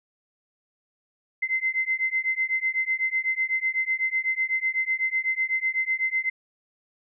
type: beating tone pair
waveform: sine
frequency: 2063 / 2071 Hz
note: C7 / C7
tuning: -25 / -18 cents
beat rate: 8 Hz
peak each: -26 dBFS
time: 1.42-6.3 s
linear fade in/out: 10 ms
effects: none